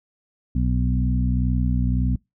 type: harmonic tone with a mistuned harmonic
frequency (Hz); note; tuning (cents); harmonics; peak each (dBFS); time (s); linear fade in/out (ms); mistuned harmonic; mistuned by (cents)
62; B1; +7; 1 / 2 / 3 / 4; -21 / -24 / -26 / -27; 0.55-2.16; 5; 1; +24
effects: noise-tail reverb RT60 0.2 s tail -25 dB re dry